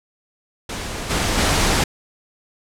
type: noise with level steps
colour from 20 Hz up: pink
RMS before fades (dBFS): -28 / -20 / -17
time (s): 0.69-1.84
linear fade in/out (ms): 5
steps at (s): 1.09 / 1.37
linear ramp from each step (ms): 20
effects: low-pass 9000 Hz 12 dB/octave